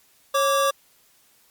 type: tone pair together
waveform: square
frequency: 548.9 / 1163 Hz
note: C#5 / D6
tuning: -17 / -17 cents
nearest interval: octave + minor second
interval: 1300 cents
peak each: -22 dBFS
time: 0.34-0.71 s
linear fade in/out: 10 ms
effects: white hiss -59 dBFS RMS until 1.5 s + Opus 48 kbps